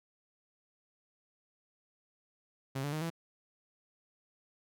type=tone with pitch steps; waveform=sawtooth; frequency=134.9 / 144.58 / 154.96 / 166.08 Hz; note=C#3 / D3 / D#3 / E3; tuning=-47 / -27 / -7 / +13 cents; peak=-30 dBFS; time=2.75-3.102 s; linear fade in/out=10 ms; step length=88 ms; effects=none